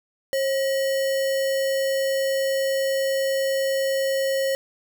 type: tone with sample-and-hold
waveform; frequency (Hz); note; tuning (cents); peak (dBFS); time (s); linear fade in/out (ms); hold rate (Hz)
sine; 540; C#5; -45; -20; 0.33-4.55; 0; 2450
effects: none